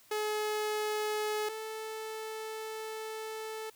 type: tone pair in turn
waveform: sawtooth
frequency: 425.3 / 438.5 Hz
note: G#4 / A4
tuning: +41 / -6 cents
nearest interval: minor second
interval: 53 cents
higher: second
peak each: -27 / -34 dBFS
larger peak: first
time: 0.11-1.49 / 1.49-3.7 s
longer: second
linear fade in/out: 5 ms
effects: white hiss -61 dBFS RMS until 3.75 s